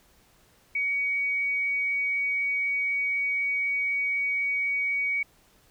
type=tone; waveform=sine; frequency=2252 Hz; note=C#7; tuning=27 cents sharp; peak=-24 dBFS; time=0.75-5.23 s; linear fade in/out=5 ms; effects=pink hiss -61 dBFS RMS until 5.7 s